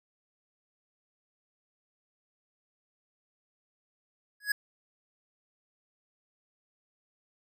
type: tone with exponential growth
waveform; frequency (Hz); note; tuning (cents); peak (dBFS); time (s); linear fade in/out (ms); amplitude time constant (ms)
square; 1672; G#6; +11; -22; 4.4-4.52; 5; 24
effects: none